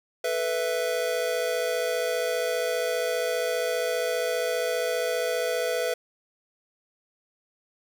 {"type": "chord", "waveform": "square", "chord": "A suspended second", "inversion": "none", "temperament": "just", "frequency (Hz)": [440, 495, 660], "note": ["A4", "B4", "E5"], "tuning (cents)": [0, 4, 2], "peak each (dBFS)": [-34, -28, -30], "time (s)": [0.24, 5.94], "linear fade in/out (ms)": 5, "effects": ["10-bit"]}